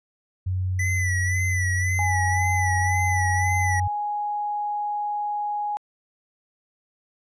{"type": "tone with pitch glide", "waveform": "sine", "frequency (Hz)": [92.5, 91.97], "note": ["F#2", "F#2"], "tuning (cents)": [0, -10], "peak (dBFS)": -22, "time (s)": [0.46, 3.88], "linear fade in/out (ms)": 10, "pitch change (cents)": -10, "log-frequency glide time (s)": [0.91, 0.99]}
{"type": "tone with vibrato", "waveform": "square", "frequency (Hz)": 1985, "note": "B6", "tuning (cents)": 8, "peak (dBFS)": -25, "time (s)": [0.79, 3.8], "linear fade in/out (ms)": 5, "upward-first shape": "sine", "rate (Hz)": 1.9, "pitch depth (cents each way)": 65}
{"type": "tone", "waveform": "sine", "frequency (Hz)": 830.6, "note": "G#5", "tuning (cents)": 0, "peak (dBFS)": -24, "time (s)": [1.99, 5.77], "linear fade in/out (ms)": 0}
{"effects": ["resampled to 22050 Hz"]}